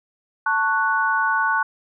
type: chord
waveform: sine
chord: F# minor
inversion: first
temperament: just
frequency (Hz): 888 / 1110 / 1480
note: A5 / C#6 / F#6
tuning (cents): +16 / +2 / 0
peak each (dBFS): -23 / -23 / -20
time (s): 0.46-1.63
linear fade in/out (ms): 5
effects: none